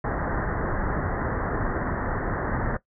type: low-pass noise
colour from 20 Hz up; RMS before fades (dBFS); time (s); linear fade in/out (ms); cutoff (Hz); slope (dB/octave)
pink; -27; 0.04-2.77; 5; 1900; 96
effects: noise-tail reverb RT60 0.1 s tail -17 dB re dry